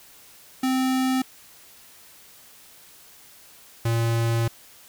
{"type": "tone pair in turn", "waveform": "square", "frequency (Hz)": [260, 115.48], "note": ["C4", "A#2"], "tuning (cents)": [-11, -16], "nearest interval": "octave + major second", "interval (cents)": 1405, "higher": "first", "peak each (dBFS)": -21, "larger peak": "neither", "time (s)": [[0.63, 1.22], [3.85, 4.48]], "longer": "second", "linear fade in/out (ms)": 5, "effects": ["white hiss -50 dBFS RMS until 4.88 s"]}